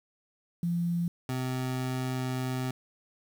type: tone pair in turn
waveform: sine / 25% pulse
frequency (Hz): 171.8 / 128.7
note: F3 / C3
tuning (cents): -28 / -28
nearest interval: perfect fourth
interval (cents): 500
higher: first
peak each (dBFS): -26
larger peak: neither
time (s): 0.63-1.08 / 1.29-2.71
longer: second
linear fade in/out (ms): 2
effects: 9-bit